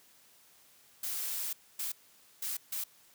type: noise bursts at uneven times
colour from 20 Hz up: blue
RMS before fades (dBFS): -36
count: 4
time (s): 1.03-1.53 / 1.79-1.92 / 2.42-2.57 / 2.72-2.84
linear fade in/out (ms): 5
effects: white hiss -62 dBFS RMS until 3.14 s + high-pass 80 Hz 12 dB/octave